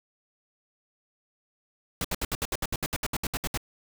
pink noise bursts, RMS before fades -29 dBFS, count 16, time 2.01-3.575 s, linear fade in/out 2 ms, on 35 ms, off 67 ms, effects none

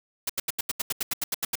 white noise bursts, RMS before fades -27 dBFS, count 13, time 0.27-1.555 s, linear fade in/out 5 ms, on 25 ms, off 80 ms, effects none

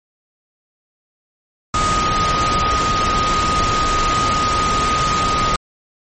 sine tone in noise, 1244.5 Hz, D#6, in tune, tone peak -16 dBFS, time 1.74-5.56 s, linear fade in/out 2 ms, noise pink, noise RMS -20 dBFS, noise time 1.74-5.56 s, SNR +1 dB, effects MP3 32 kbps

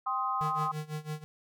sine chord, C minor, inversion second, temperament just, 784.9 / 1046.5 / 1255.8 Hz, G5 / C6 / Eb6, +2 / 0 / +16 cents, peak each -35 / -32 / -32 dBFS, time 0.06-0.72 s, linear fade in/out 10 ms
square tone with tremolo, 153 Hz, D#3, 29 cents flat, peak -33 dBFS, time 0.41-1.24 s, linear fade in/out 0 ms, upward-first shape sine, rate 6 Hz, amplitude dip 90%
effects none

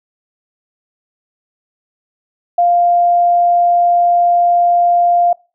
sine tone, 698.5 Hz, F5, in tune, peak -8 dBFS, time 2.58-5.33 s, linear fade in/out 5 ms, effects noise-tail reverb RT60 0.3 s tail -24 dB re dry

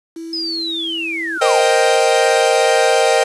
sine tone, 329.1 Hz, E4, 3 cents flat, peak -26 dBFS, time 0.16-1.38 s, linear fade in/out 5 ms
sine linear sweep, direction down, 5120 to 656 Hz, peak -20 dBFS, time 0.33-1.61 s, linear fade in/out 2 ms
45% pulse chord, C minor seventh, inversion third, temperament equal, 466.2 / 523.3 / 622.3 / 784 Hz, Bb4 / C5 / Eb5 / G5, 0 / 0 / 0 / 0 cents, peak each -17 dBFS, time 1.41-3.24 s, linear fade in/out 10 ms
effects resampled to 24000 Hz + 7-bit

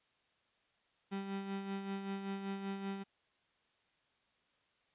35% pulse tone with tremolo, 196 Hz, G3, in tune, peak -35 dBFS, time 1.11-3.04 s, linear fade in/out 20 ms, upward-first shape sine, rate 5.2 Hz, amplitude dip 50%, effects white hiss -75 dBFS RMS until 4.94 s + resampled to 8000 Hz

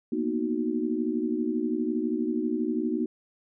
sine chord, B major seventh, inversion third, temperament equal with one note detuned, 233.1 / 245.5 / 311.1 / 370 Hz, A#3 / B3 / D#4 / F#4, 0 / -10 / 0 / 0 cents, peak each -31 / -31 / -29 / -32 dBFS, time 0.12-3.06 s, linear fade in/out 5 ms, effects none

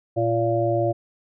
harmonic tone, 115.1 Hz, A#2, 22 cents flat, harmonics 1 / 3 / 5 / 6, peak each -25 / -24 / -23 / -26 dBFS, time 0.16-0.93 s, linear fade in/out 20 ms, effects none

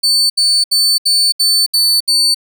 35% pulse tone bursts, 4500 Hz, C#8, 25 cents sharp, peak -8 dBFS, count 7, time 0.03-2.346 s, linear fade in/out 10 ms, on 270 ms, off 71 ms, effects none

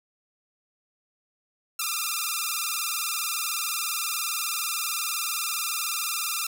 5% pulse tone with vibrato, 1276 Hz, D#6, 43 cents sharp, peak -15 dBFS, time 1.79-6.47 s, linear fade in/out 5 ms, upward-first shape square, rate 20 Hz, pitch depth 93 cents each way, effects none

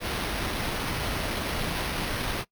pink noise with sample-and-hold, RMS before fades -30 dBFS, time 0-2.45 s, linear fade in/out 50 ms, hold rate 7350 Hz, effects noise-tail reverb RT60 0.1 s tail -21 dB re dry

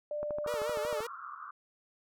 sine tone with pitch glide, 594 to 599.2 Hz, D5 to D5, +20 to +35 cents, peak -33 dBFS, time 0.11-1 s, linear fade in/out 2 ms, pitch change +15 cents, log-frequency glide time 0.56-0.67 s
click train, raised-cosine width 1 ms, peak -27 dBFS, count 11, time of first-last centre 0.23-1.005 s, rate 12.9 Hz
pink band-pass noise, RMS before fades -45 dBFS, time 0.44-1.51 s, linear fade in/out 5 ms, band 1100 to 1400 Hz, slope 96 dB/octave
sawtooth tone with vibrato, 456.5 Hz, A#4, 36 cents flat, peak -32 dBFS, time 0.47-1.07 s, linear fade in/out 5 ms, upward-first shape sine, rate 5.3 Hz, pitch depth 120 cents each way
effects none

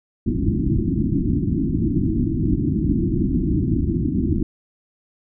white low-pass noise, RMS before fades -20 dBFS, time 0.26-4.43 s, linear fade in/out 5 ms, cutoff 340 Hz, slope 96 dB/octave, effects none

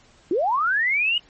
sine linear sweep, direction up, 309 to 2936 Hz, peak -18 dBFS, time 0.31-1.18 s, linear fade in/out 2 ms, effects pink hiss -55 dBFS RMS until 1.29 s + MP3 32 kbps

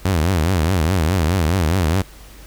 sawtooth tone with vibrato, 86 Hz, F2, 26 cents flat, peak -11 dBFS, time 0.05-2.02 s, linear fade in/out 5 ms, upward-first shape triangle, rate 4.8 Hz, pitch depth 260 cents each way, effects added 50 Hz sine -40 dBFS peak until 2.46 s + pink hiss -44 dBFS RMS until 2.46 s

